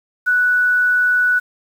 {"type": "tone with quantisation", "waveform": "sine", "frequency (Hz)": 1479, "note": "F#6", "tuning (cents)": -1, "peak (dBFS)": -12, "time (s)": [0.26, 1.4], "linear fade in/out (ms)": 20, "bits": 7, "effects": []}